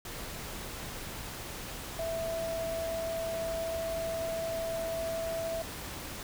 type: tone in noise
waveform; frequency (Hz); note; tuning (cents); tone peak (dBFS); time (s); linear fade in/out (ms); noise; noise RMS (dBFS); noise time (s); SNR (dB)
sine; 659.3; E5; 0; -32; 1.99-5.62; 2; pink; -41; 0.05-6.23; +6
effects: none